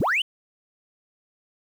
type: linear sweep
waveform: sine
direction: up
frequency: 52.1 to 3136 Hz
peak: -18 dBFS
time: 0-0.22 s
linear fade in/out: 5 ms
effects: tanh soft clip ceiling -17 dBFS + 8-bit